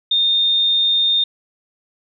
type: tone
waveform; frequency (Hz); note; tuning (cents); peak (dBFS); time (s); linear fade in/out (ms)
sine; 3648; A#7; -38; -13; 0.11-1.24; 5
effects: none